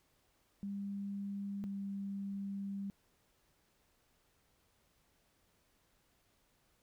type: tone pair in turn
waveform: sine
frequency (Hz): 199.7 / 197.98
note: G3 / G3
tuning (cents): +32 / +17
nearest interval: unison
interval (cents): 15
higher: first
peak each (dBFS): -38 / -38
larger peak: neither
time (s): 0.63-1.64 / 1.64-2.9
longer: second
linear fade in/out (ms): 0
effects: pink hiss -74 dBFS RMS until 6.82 s